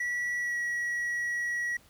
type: tone with pitch glide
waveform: triangle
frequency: 1943 to 1920.7 Hz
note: B6 to B6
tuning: -29 to -49 cents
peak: -27 dBFS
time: 0-1.77 s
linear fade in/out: 5 ms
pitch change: -20 cents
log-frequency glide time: 0.4-0.57 s
effects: pink hiss -60 dBFS RMS until 1.89 s